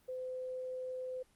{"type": "tone", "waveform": "sine", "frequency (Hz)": 511, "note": "C5", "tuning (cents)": -41, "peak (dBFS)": -38, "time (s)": [0.08, 1.23], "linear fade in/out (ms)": 10, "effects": ["pink hiss -69 dBFS RMS until 1.35 s", "Opus 24 kbps"]}